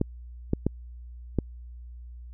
clicks, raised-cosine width 3 ms, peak -10 dBFS, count 4, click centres 0.014 / 0.534 / 0.666 / 1.387 s, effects added 60 Hz sine -40 dBFS peak until 2.33 s

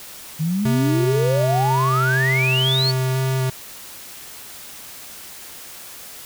sine exponential sweep, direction up, 151.2 to 4565 Hz, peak -18 dBFS, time 0.39-2.92 s, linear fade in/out 20 ms
square tone with vibrato, 130.81 Hz, C3, in tune, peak -19 dBFS, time 0.65-3.5 s, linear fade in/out 5 ms, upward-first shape square, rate 2 Hz, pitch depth 10 cents each way
effects white hiss -38 dBFS RMS until 6.25 s

